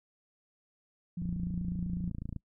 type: tone with pitch glide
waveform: sine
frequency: 174.61 to 176.23 Hz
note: F3 to F3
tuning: 0 to +16 cents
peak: -33 dBFS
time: 1.17-2.1 s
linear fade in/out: 5 ms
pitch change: +16 cents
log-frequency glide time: 1.31-1.62 s
type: click train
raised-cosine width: 5 ms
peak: -26 dBFS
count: 33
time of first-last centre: 1.22-2.363 s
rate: 28 Hz
effects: noise-tail reverb RT60 0.1 s tail -24 dB re dry